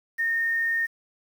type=tone with quantisation; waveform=sine; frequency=1834 Hz; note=A#6; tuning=29 cents flat; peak=-22 dBFS; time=0.18-0.87 s; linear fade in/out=20 ms; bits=8; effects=none